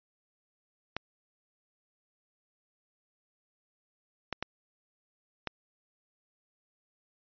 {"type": "clicks", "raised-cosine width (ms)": 0.3, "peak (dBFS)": -16, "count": 4, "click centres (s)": [0.966, 4.327, 4.426, 5.473], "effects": ["resampled to 11025 Hz"]}